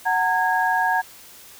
sine tone cluster, 743 / 915 / 1645 Hz, F#5 / A#5 / G#6, +7 / -32 / -17 cents, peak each -22 dBFS, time 0.05-1.02 s, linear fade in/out 20 ms, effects white hiss -45 dBFS RMS until 1.59 s

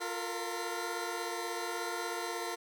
15% pulse tone cluster, 351.2 / 452.1 / 468.6 / 2032 Hz, F4 / A4 / A#4 / B6, +10 / +47 / +9 / +49 cents, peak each -32 / -34 / -36 / -39 dBFS, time 0-2.56 s, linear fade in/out 20 ms, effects none

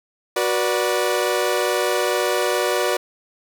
sawtooth chord, B minor, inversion second, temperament equal with one note detuned, 370 / 485.1 / 587.3 Hz, F#4 / B4 / D5, 0 / -31 / 0 cents, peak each -19 dBFS, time 0.36-2.97 s, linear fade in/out 5 ms, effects none

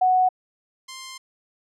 sine / 5% pulse tone pair in turn, 740 / 1049.5 Hz, F#5 / C6, 0 / +5 cents, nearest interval tritone, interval 605 cents, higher second, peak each -15 / -22 dBFS, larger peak first, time 0.01-0.29 / 0.88-1.18 s, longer second, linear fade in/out 10 ms, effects low-pass 7000 Hz 12 dB/octave

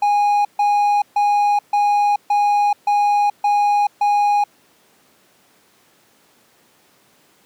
triangle tone bursts, 823 Hz, G#5, 16 cents flat, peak -11 dBFS, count 8, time 0.02-4.44 s, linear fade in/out 5 ms, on 430 ms, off 140 ms, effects pink hiss -55 dBFS RMS until 7.45 s + high-pass 200 Hz 12 dB/octave

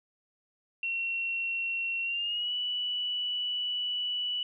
sine tone with pitch glide, 2727 to 2957 Hz, F7 to F#7, -42 to -2 cents, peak -29 dBFS, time 0.83-4.43 s, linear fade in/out 2 ms, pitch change +140 cents, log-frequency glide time 2.03-2.53 s, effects none

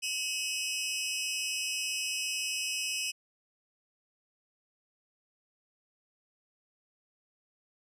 20% pulse tone cluster, 2553 / 2797 / 2982 Hz, D#7 / F7 / F#7, +44 / +2 / +13 cents, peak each -29 / -37 / -31 dBFS, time 0.02-3.12 s, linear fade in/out 20 ms, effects resampled to 32000 Hz

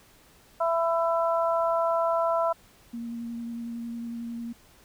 harmonic tone, 333.1 Hz, E4, 18 cents sharp, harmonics 2 / 3 / 4, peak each -24 / -28 / -30 dBFS, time 0.6-2.53 s, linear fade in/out 10 ms
sine tone with vibrato, 233.7 Hz, A#3, 5 cents sharp, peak -32 dBFS, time 2.93-4.53 s, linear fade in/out 10 ms, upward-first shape sine, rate 11 Hz, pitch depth 13 cents each way
effects pink hiss -57 dBFS RMS until 4.84 s

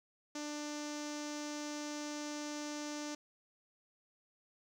sawtooth tone with low-pass filter, 296.7 Hz, D4, 18 cents sharp, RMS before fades -42 dBFS, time 0.35-3.15 s, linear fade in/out 5 ms, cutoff 6200 Hz, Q 4, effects 11-bit

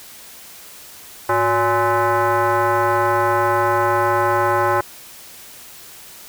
sine tone with frequency modulation, 103.83 Hz, G#2, in tune, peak -14 dBFS, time 1.29-4.81 s, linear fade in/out 5 ms, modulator 467 Hz, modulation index 2.8, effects white hiss -40 dBFS RMS until 6.28 s

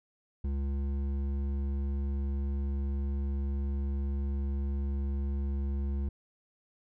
triangle tone with hard clipping, 69.3 Hz, C#2, in tune, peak -31 dBFS, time 0.44-6.09 s, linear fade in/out 5 ms, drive 13 dB, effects none

